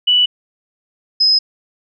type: tone pair in turn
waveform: sine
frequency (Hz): 2960 / 5081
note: F#7 / D#8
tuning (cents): 0 / +35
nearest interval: major sixth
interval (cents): 935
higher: second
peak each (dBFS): -9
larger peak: neither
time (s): 0.07-0.26 / 1.2-1.39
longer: neither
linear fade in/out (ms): 10
effects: none